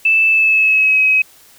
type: tone with pitch glide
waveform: sine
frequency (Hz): 2637 to 2544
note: E7 to D#7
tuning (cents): 0 to +38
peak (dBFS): -9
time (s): 0.05-1.22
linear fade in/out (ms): 5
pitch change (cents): -62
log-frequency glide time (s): 0.28-0.99
effects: white hiss -46 dBFS RMS until 1.58 s